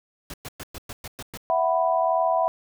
pink noise bursts, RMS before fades -36 dBFS, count 8, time 0.3-1.374 s, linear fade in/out 2 ms, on 38 ms, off 110 ms
sine chord, E suspended second, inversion none, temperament just, 659.3 / 741.7 / 988.9 Hz, E5 / F#5 / B5, 0 / +4 / +2 cents, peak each -22 / -24 / -25 dBFS, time 1.5-2.48 s, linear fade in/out 0 ms
effects none

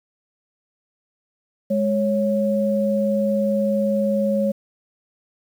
sine tone pair together, 207.7 / 552.3 Hz, G#3 / C#5, 0 / -6 cents, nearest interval octave + perfect fourth, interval 1694 cents, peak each -20 dBFS, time 1.7-4.52 s, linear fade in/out 10 ms, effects 8-bit

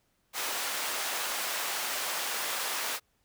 pink high-pass noise, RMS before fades -33 dBFS, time 0.33-3 s, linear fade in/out 50 ms, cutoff 770 Hz, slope 12 dB/octave, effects pink hiss -73 dBFS RMS until 3.24 s

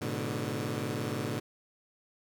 15% pulse chord, G# diminished, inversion none, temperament equal with one note detuned, 106.56 / 123.47 / 146.83 Hz, G#2 / B2 / D3, +45 / 0 / 0 cents, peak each -30 dBFS, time 0.01-1.4 s, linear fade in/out 10 ms, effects none

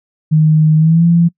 sine tone with pitch glide, 155.56 to 169.64 Hz, D#3 to E3, 0 to +50 cents, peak -6 dBFS, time 0.31-1.29 s, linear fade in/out 20 ms, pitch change +150 cents, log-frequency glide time 0.77-1.05 s, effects noise-tail reverb RT60 0.1 s tail -25 dB re dry

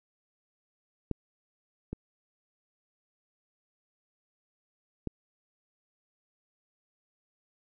clicks, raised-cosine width 3 ms, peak -17 / -22 / -19 dBFS, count 3, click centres 1.113 / 1.93 / 5.073 s, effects none

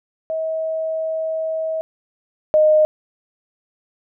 sine tone pair in turn, 640 / 616.4 Hz, D#5 / D#5, +49 / -16 cents, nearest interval minor second, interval 65 cents, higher first, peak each -20 / -10 dBFS, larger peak second, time 0.3-1.81 / 2.54-2.85 s, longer first, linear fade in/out 0 ms, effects none

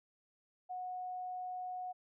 sine tone, 732 Hz, F#5, 19 cents flat, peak -39 dBFS, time 0.69-1.93 s, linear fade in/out 20 ms, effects none

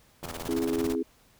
click train, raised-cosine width 1 ms, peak -27 dBFS, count 61, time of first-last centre 0.23-0.949 s, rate 83.4 Hz
pink noise with tremolo, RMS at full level -37 dBFS, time 0.23-0.95 s, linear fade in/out 10 ms, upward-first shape square, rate 18 Hz, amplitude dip 75%
sine chord, C augmented, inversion none, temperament equal, 261.6 / 329.6 / 415.3 Hz, C4 / E4 / G#4, 0 / 0 / 0 cents, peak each -30 dBFS, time 0.48-1.03 s, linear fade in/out 10 ms
effects pink hiss -61 dBFS RMS until 1.39 s

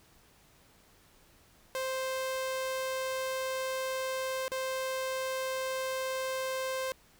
sawtooth tone with dropouts, 523.3 Hz, C5, in tune, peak -28 dBFS, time 1.75-6.92 s, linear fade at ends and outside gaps 0 ms, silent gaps 4.48-4.518 s, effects pink hiss -62 dBFS RMS until 7.19 s

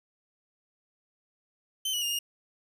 sawtooth tone with pitch steps, 3077 / 2934 / 2825 / 2844 Hz, G7 / F#7 / F7 / F7, -33 / -15 / +19 / +31 cents, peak -25 dBFS, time 1.85-2.19 s, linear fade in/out 5 ms, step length 85 ms, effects none

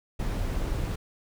brown noise, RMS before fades -29 dBFS, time 0.19-0.96 s, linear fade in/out 10 ms, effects none

